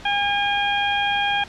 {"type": "harmonic tone", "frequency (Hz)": 811, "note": "G#5", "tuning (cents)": -41, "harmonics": [1, 2, 3, 4], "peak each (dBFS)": [-22, -25, -26, -25], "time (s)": [0.05, 1.44], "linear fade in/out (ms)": 5, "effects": ["pink hiss -41 dBFS RMS until 1.48 s", "low-pass 5000 Hz 12 dB/octave"]}